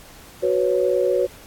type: chord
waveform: sine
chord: F# suspended fourth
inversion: none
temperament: equal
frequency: 370 / 493.9 / 554.4 Hz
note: F#4 / B4 / C#5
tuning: 0 / 0 / 0 cents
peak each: -21 dBFS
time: 0.42-1.27 s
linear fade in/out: 20 ms
effects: pink hiss -45 dBFS RMS until 1.46 s + AAC 64 kbps